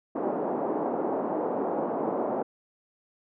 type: band-pass noise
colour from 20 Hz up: pink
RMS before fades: -29 dBFS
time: 0.15-2.43 s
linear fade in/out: 10 ms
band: 250 to 870 Hz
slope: 24 dB/octave
effects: none

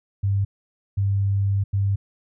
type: tone bursts at uneven times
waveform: sine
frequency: 99.1 Hz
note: G2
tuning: 19 cents sharp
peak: -18 dBFS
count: 3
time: 0.23-0.45 / 0.97-1.64 / 1.73-1.96 s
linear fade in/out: 10 ms
effects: none

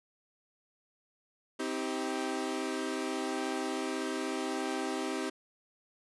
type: chord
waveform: sawtooth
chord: C minor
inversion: none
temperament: equal with one note detuned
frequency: 261.6 / 318 / 392 Hz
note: C4 / Eb4 / G4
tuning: 0 / +38 / 0 cents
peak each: -33 dBFS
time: 1.59-5.3 s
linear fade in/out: 10 ms
effects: resampled to 24000 Hz

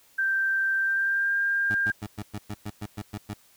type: tone with pitch glide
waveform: sine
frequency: 1568 to 1600.9 Hz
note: G6 to G6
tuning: 0 to +36 cents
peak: -22 dBFS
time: 0.18-1.92 s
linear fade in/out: 10 ms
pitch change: +36 cents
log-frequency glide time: 0.8-1.34 s
type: tone bursts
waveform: 20% pulse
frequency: 103.83 Hz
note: G#2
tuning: in tune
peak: -27 dBFS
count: 11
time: 1.7-3.339 s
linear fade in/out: 5 ms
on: 49 ms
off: 110 ms
effects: white hiss -59 dBFS RMS until 3.56 s

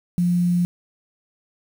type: tone with quantisation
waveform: sine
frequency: 175.9 Hz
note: F3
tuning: 13 cents sharp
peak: -16 dBFS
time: 0.18-0.65 s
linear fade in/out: 0 ms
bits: 7
effects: none

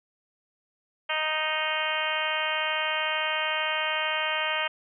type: harmonic tone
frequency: 311.1 Hz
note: D#4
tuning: in tune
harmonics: 2 / 3 / 4 / 5 / 6 / 7 / 8 / 9 / 10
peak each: -34 / -34 / -34 / -34 / -34 / -34 / -34 / -34 / -34 dBFS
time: 1.09-4.68 s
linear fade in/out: 10 ms
effects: none

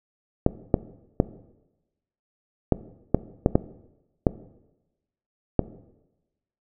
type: clicks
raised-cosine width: 2 ms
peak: -3 dBFS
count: 9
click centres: 0.464 / 0.742 / 1.201 / 2.723 / 3.146 / 3.461 / 3.555 / 4.268 / 5.593 s
effects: noise-tail reverb RT60 1.0 s tail -17 dB re dry

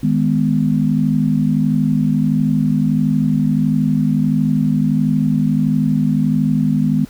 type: chord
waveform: sine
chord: G# minor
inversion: second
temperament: just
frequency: 155.74 / 207.7 / 249.2 Hz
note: D#3 / G#3 / B3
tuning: +2 / 0 / +16 cents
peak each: -17 dBFS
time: 0.03-7.05 s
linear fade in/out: 5 ms
effects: added 45 Hz sine -42 dBFS peak until 7.09 s + pink hiss -45 dBFS RMS until 7.09 s

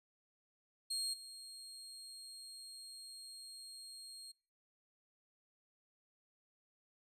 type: tone with level steps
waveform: 30% pulse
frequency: 4242 Hz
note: C8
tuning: 23 cents sharp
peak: -34 / -47 dBFS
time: 0.9-4.32 s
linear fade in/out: 10 ms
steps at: 1.13 s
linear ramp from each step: 10 ms
effects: noise-tail reverb RT60 0.4 s tail -26 dB re dry + resampled to 32000 Hz

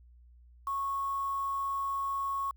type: tone with quantisation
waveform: sine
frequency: 1101 Hz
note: C#6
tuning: 12 cents flat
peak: -30 dBFS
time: 0.67-2.51 s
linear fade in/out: 2 ms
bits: 8
effects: added 60 Hz sine -54 dBFS peak until 2.56 s

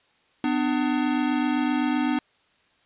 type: tone pair together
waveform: square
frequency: 251.1 / 298.9 Hz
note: B3 / D4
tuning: +29 / +31 cents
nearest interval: minor third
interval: 302 cents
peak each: -25 dBFS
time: 0.44-2.19 s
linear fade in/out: 2 ms
effects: white hiss -63 dBFS RMS until 2.85 s + resampled to 8000 Hz

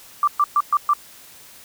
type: tone bursts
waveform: sine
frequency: 1174.7 Hz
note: D6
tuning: in tune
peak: -13 dBFS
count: 5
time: 0.23-0.935 s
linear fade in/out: 2 ms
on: 45 ms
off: 120 ms
effects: white hiss -45 dBFS RMS until 1.64 s

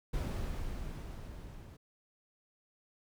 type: noise with level ramp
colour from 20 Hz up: brown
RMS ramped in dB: -34 to -50 dBFS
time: 0.13-1.77 s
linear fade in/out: 10 ms
effects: none

